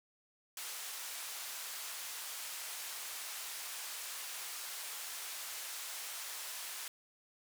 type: band-pass noise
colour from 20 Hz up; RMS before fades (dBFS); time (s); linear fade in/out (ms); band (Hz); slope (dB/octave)
white; -44; 0.57-6.88; 2; 760 to 13000; 12
effects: none